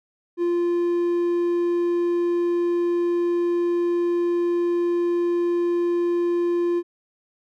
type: tone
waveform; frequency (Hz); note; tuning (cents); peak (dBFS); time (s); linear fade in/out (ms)
triangle; 347.1; F4; -11; -17; 0.37-6.83; 50
effects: none